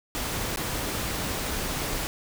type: noise with dropouts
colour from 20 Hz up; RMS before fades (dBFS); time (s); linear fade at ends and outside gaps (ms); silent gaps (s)
pink; -30; 0.15-2.07; 0; 0.56-0.572
effects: none